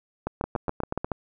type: two click trains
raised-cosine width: 1 ms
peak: -13 / -14 dBFS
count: 7 / 6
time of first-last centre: 0.27-1.117 / 0.44-1.045 s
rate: 7.08 / 8.26 Hz
effects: none